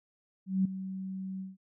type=tone with ADSR envelope; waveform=sine; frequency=189.9 Hz; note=F#3; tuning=45 cents sharp; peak=-22 dBFS; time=0.46-1.57 s; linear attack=190 ms; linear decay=6 ms; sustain=-13 dB; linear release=170 ms; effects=none